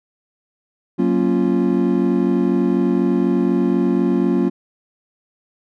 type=chord; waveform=triangle; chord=Gb major seventh; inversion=none; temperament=equal; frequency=185 / 233.1 / 277.2 / 349.2 Hz; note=Gb3 / Bb3 / Db4 / F4; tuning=0 / 0 / 0 / 0 cents; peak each=-18 dBFS; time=0.98-4.5 s; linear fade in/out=20 ms; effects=none